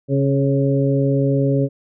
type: harmonic tone with a mistuned harmonic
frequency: 137.6 Hz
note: C#3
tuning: 12 cents flat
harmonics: 1 / 2 / 3 / 4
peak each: -17 / -20 / -22 / -23 dBFS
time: 0.08-1.69 s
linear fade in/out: 50 ms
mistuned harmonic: 3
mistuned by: +22 cents
effects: none